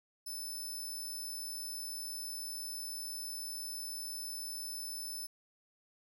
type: tone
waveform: 15% pulse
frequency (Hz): 5274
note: E8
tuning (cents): 0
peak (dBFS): -34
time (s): 0.26-5.27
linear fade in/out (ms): 10
effects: none